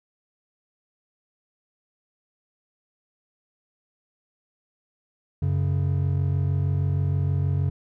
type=tone pair together; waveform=triangle; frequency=93.11 / 139.5 Hz; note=F#2 / C#3; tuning=+11 / +11 cents; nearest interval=perfect fifth; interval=700 cents; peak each=-21 / -22 dBFS; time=5.42-7.7 s; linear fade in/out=5 ms; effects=none